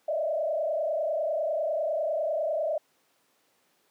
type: tone with frequency modulation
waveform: sine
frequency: 624 Hz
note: D#5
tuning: 5 cents sharp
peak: -25 dBFS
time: 0.08-2.78 s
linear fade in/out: 5 ms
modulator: 30 Hz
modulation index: 1.6
effects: pink hiss -68 dBFS RMS until 3.9 s + high-pass 300 Hz 12 dB/octave